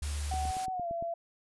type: noise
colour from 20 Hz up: white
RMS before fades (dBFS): -42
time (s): 0.02-0.66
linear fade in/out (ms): 10
type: tone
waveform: sine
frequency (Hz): 73.42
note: D2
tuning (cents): 0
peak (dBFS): -32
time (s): 0.02-0.51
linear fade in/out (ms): 0
type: tone with pitch glide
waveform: sine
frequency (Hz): 751 to 676.8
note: F#5 to E5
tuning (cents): +26 to +45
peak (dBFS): -32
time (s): 0.31-1.14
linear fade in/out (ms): 5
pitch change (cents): -181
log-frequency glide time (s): 0.72-0.88
type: click train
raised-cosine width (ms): 3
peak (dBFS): -31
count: 7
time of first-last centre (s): 0.34-1.025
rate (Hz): 8.76
effects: resampled to 24000 Hz